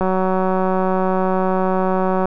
click train, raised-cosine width 1 ms, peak -6 dBFS, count 421, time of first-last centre 0.01-2.256 s, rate 187 Hz, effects none

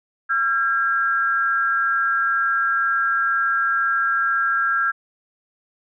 sine tone pair together, 1363 / 1620.9 Hz, F6 / G#6, -43 / -43 cents, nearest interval minor third, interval 300 cents, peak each -20 dBFS, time 0.29-4.92 s, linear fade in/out 20 ms, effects none

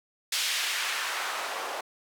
white noise with band-pass filter sweep, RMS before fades -31 dBFS, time 0.32-1.81 s, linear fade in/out 5 ms, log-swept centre 3600 to 610 Hz, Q 0.97, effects high-pass 400 Hz 12 dB/octave

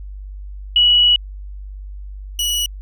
sine / sawtooth tone pair in turn, 2931 / 2931 Hz, F#7 / F#7, -17 / -17 cents, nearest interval unison, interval 0 cents, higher neither, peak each -9 / -14 dBFS, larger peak first, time 0.76-1.16 / 2.39-2.66 s, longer first, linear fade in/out 2 ms, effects added 49 Hz sine -29 dBFS peak until 2.81 s

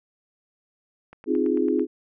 click train, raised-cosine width 0.5 ms, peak -29 dBFS, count 7, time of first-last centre 1.13-1.795 s, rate 9.02 Hz
sine chord, F minor seventh, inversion second, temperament equal, 261.6 / 311.1 / 349.2 / 415.3 Hz, C4 / Eb4 / F4 / Ab4, 0 / 0 / 0 / 0 cents, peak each -25 dBFS, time 1.26-1.87 s, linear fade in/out 50 ms
effects none

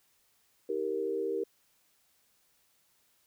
sine chord, Eb major, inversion none, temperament equal with one note detuned, 318.8 / 392 / 466.2 Hz, Eb4 / G4 / Bb4, +42 / 0 / 0 cents, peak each -39 / -33 / -33 dBFS, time 0.69-1.44 s, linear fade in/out 5 ms, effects white hiss -70 dBFS RMS until 3.26 s

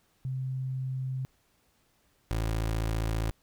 sine / 25% pulse tone pair in turn, 130.81 / 55 Hz, C3 / A1, 0 / 0 cents, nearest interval octave + minor third, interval 1500 cents, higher first, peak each -30 / -24 dBFS, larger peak second, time 0.25-1.25 / 2.31-3.31 s, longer neither, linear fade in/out 0 ms, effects pink hiss -69 dBFS RMS until 3.42 s

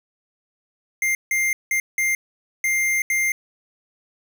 square tone bursts at uneven times, 2100 Hz, C7, 6 cents sharp, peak -19 dBFS, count 6, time 1.02-1.15 / 1.31-1.53 / 1.71-1.8 / 1.98-2.15 / 2.64-3.02 / 3.1-3.32 s, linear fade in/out 2 ms, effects none

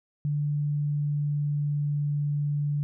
sine tone with pitch glide, 146.83 to 145.9 Hz, D3 to D3, 0 to -11 cents, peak -24 dBFS, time 0.25-2.83 s, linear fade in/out 0 ms, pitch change -11 cents, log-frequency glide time 0.43-2.13 s, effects none

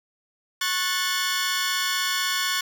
15% pulse chord, F# minor, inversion second, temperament equal with one note detuned, 1096 / 1480 / 1760 Hz, C#6 / F#6 / A6, -20 / 0 / 0 cents, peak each -21 dBFS, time 0.61-2.61 s, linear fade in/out 5 ms, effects none

